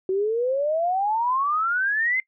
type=exponential sweep; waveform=sine; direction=up; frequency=370 to 2104 Hz; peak=-20 dBFS; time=0.09-2.2 s; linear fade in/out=2 ms; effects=noise-tail reverb RT60 0.1 s tail -22 dB re dry